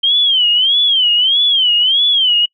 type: tone with vibrato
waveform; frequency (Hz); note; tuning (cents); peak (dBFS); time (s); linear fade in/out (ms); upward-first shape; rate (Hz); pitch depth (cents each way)
sine; 3136; G7; 0; -9; 0.03-2.46; 10; sine; 1.6; 160
effects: noise-tail reverb RT60 0.1 s tail -26 dB re dry